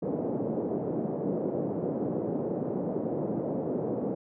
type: band-pass noise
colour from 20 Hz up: white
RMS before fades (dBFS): -31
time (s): 0.02-4.15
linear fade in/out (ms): 10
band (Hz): 140 to 520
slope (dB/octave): 24
effects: none